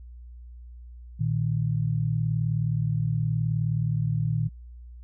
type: tone pair together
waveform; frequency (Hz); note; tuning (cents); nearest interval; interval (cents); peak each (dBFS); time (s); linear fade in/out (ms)
sine; 115.9 / 155.02; A#2 / D#3; -10 / -6; perfect fourth; 504; -25 / -26; 1.19-4.49; 20
effects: added 60 Hz sine -41 dBFS peak until 5.03 s